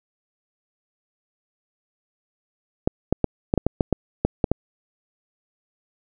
clicks, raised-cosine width 2 ms, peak -4 dBFS, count 11, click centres 2.875 / 3.126 / 3.243 / 3.539 / 3.577 / 3.666 / 3.808 / 3.927 / 4.25 / 4.442 / 4.516 s, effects none

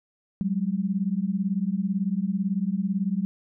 sine beating tone pair, 185 / 203 Hz, F#3 / G#3, 0 / -39 cents, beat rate 18 Hz, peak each -26 dBFS, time 0.41-3.25 s, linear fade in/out 0 ms, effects none

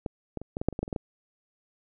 clicks, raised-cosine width 2 ms, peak -17 / -19 / -25 / -18 / -17 / -9 / -25 / -17 / -16 / -25 / -17 / -16 dBFS, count 12, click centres 0.062 / 0.373 / 0.416 / 0.569 / 0.615 / 0.686 / 0.727 / 0.791 / 0.83 / 0.879 / 0.928 / 0.962 s, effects none

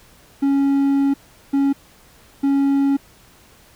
triangle tone bursts at uneven times, 277.2 Hz, C#4, in tune, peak -12 dBFS, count 3, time 0.42-1.14 / 1.53-1.73 / 2.43-2.97 s, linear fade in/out 10 ms, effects pink hiss -50 dBFS RMS until 3.75 s

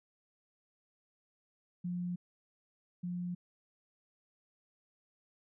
sine tone pair in turn, 177.2 / 177.2 Hz, F3 / F3, +25 / +25 cents, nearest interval unison, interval 0 cents, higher neither, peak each -34 / -35 dBFS, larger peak first, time 1.84-2.16 / 3.03-3.35 s, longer neither, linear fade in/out 10 ms, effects none

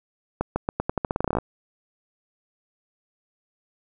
accelerating click train, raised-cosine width 1 ms, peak -9 dBFS, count 17, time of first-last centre 0.41-1.386 s, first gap 150 ms, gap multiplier 0.86, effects none

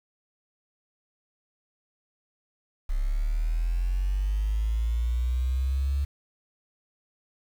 sine linear sweep, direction up, 32.83 to 70.5 Hz, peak -22 dBFS, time 2.89-6.05 s, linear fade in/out 10 ms, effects tanh soft clip ceiling -19 dBFS + 8-bit

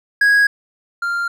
triangle tone pair in turn, 1654 / 1393.4 Hz, G#6 / F6, -8 / -4 cents, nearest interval minor third, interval 296 cents, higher first, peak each -8 / -16 dBFS, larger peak first, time 0.21-0.47 / 1.02-1.28 s, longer neither, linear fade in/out 5 ms, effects none

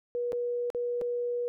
sine tone with dropouts, 483.3 Hz, B4, 38 cents flat, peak -28 dBFS, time 0.15-1.48 s, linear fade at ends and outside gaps 0 ms, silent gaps 0.321-0.33 / 0.702-0.748 / 1.013-1.018 s, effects none

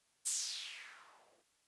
violet noise with low-pass filter sweep, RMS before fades -44 dBFS, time 0.25-1.43 s, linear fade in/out 20 ms, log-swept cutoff 9000 to 420 Hz, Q 2.8, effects white hiss -75 dBFS RMS until 1.67 s + resampled to 24000 Hz

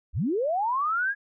sine linear sweep, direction up, 41.2 to 1682 Hz, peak -23 dBFS, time 0.13-1.15 s, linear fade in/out 50 ms, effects none

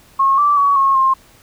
sine tone with pitch steps, 1086 / 1165 / 1128 / 1088 / 1062 Hz, C#6 / D6 / C#6 / C#6 / C6, -36 / -14 / +30 / -33 / +25 cents, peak -10 dBFS, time 0.19-1.14 s, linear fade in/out 10 ms, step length 190 ms, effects pink hiss -48 dBFS RMS until 1.42 s

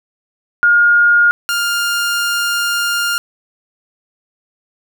sine / sawtooth tone pair in turn, 1423 / 1405 Hz, F6 / F6, +32 / +10 cents, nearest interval unison, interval 22 cents, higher first, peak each -7 / -11 dBFS, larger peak first, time 0.63-1.31 / 1.49-3.18 s, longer second, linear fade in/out 0 ms, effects none

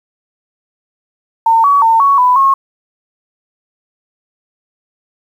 sine tone with pitch steps, 907 / 1131 / 905 / 1115 / 996 / 1087 Hz, A#5 / C#6 / A5 / C#6 / B5 / C#6, -48 / +34 / +48 / +10 / +14 / -34 cents, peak -6 dBFS, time 1.46-2.54 s, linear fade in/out 5 ms, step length 180 ms, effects 7-bit

